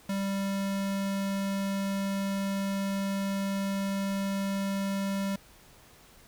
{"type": "tone", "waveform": "square", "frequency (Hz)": 196.4, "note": "G3", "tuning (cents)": 4, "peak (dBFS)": -29, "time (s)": [0.09, 5.36], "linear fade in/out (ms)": 5, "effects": ["pink hiss -56 dBFS RMS until 6.27 s"]}